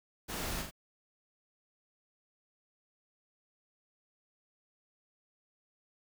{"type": "noise with echo", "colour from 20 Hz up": "pink", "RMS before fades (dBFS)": -39, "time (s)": [0.28, 0.63], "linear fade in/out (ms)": 20, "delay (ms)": 41, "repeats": 2, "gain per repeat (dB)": -4, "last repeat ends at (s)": 0.712, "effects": []}